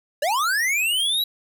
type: linear sweep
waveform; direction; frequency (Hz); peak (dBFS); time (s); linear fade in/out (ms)
square; up; 543 to 3951; -20; 0.22-1.24; 5
effects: none